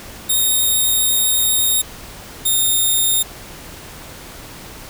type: tone pair in turn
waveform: 5% pulse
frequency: 3712 / 3671 Hz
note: A#7 / A#7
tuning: -8 / -27 cents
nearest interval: unison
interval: 19 cents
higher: first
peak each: -6 dBFS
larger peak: neither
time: 0.29-1.82 / 2.45-3.23 s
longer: first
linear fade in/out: 10 ms
effects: pink hiss -36 dBFS RMS until 4.89 s